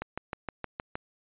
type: click train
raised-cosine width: 0.5 ms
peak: -18 dBFS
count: 7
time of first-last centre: 0.02-0.955 s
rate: 6.42 Hz
effects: resampled to 8000 Hz